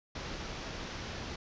pink low-pass noise, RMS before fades -41 dBFS, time 0.15-1.36 s, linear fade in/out 5 ms, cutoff 6200 Hz, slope 48 dB/octave, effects resampled to 16000 Hz

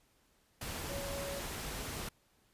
sine tone in noise, 559 Hz, C#5, 14 cents sharp, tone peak -41 dBFS, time 0.89-1.4 s, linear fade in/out 5 ms, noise pink, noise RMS -41 dBFS, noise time 0.61-2.09 s, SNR -3 dB, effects pink hiss -71 dBFS RMS until 2.53 s + resampled to 32000 Hz

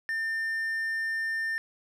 triangle tone, 1800 Hz, A6, 39 cents sharp, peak -26 dBFS, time 0.09-1.58 s, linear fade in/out 0 ms, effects none

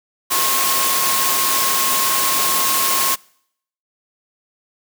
sine tone in noise, 1078 Hz, C#6, 49 cents flat, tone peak -22 dBFS, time 0.3-3.16 s, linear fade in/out 20 ms, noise white, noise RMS -18 dBFS, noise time 0.3-3.16 s, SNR -7 dB, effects noise-tail reverb RT60 0.7 s tail -26 dB re dry + high-pass 200 Hz 12 dB/octave

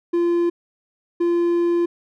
triangle tone pair in turn, 344.4 / 344.4 Hz, F4 / F4, -24 / -24 cents, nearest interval unison, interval 0 cents, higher neither, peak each -14 / -14 dBFS, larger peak neither, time 0.13-0.5 / 1.2-1.86 s, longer second, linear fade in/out 10 ms, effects none

